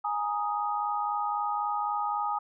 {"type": "chord", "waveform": "sine", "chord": "Ab suspended second", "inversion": "none", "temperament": "just", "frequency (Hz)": [830.6, 934.4, 1245.9], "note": ["Ab5", "Bb5", "Eb6"], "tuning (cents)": [0, 4, 2], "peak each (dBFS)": [-30, -35, -31], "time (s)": [0.04, 2.39], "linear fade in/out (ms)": 10, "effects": []}